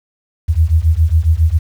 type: beating tone pair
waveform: sine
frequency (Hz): 77 / 84.3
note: D#2 / E2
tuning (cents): -17 / +39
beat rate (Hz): 7.3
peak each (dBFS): -12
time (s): 0.48-1.59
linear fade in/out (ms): 20
effects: 7-bit